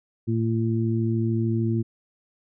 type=harmonic tone; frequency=113.3 Hz; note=A#2; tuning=49 cents flat; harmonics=1 / 2 / 3; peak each=-23 / -26 / -28 dBFS; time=0.27-1.83 s; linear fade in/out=20 ms; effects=none